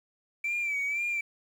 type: tone with vibrato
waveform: sine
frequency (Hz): 2324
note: D7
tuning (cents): -19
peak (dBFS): -26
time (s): 0.44-1.21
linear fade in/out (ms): 5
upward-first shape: sine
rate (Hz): 2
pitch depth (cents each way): 64
effects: tanh soft clip ceiling -25 dBFS + 9-bit